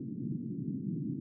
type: band-pass noise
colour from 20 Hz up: white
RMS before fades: -37 dBFS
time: 0-1.2 s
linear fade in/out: 5 ms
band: 120 to 300 Hz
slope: 48 dB/octave
effects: none